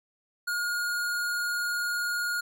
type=tone with vibrato; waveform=square; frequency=1432 Hz; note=F6; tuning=43 cents sharp; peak=-28 dBFS; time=0.47-2.41 s; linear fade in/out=10 ms; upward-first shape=sine; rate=20 Hz; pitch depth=16 cents each way; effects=none